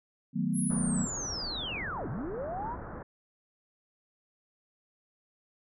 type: chord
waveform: sine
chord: B dominant seventh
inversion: first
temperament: equal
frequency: 155.56 / 185 / 220 / 246.9 Hz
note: D#3 / F#3 / A3 / B3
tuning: 0 / 0 / 0 / 0 cents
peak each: -34 / -31 / -33 / -33 dBFS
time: 0.33-1.08 s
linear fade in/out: 50 ms
type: linear two-way sweep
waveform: sine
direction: down then up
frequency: 11175 to 92.5 to 1029 Hz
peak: -34 dBFS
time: 0.53-2.77 s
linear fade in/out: 50 ms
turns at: 2.09 s
type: low-pass noise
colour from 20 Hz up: pink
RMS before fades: -41 dBFS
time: 0.7-3.03 s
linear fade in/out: 5 ms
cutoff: 1600 Hz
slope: 48 dB/octave
effects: none